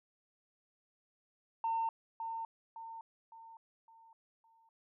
sine tone with echo, 907 Hz, A#5, 48 cents flat, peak -30 dBFS, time 1.64-1.89 s, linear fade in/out 2 ms, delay 560 ms, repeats 5, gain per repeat -7 dB, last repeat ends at 4.69 s, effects tanh soft clip ceiling -27 dBFS

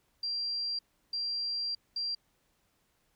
sine tone bursts at uneven times, 4740 Hz, D8, 15 cents sharp, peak -31 dBFS, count 3, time 0.23-0.79 / 1.13-1.75 / 1.96-2.15 s, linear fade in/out 5 ms, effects pink hiss -73 dBFS RMS until 3.15 s

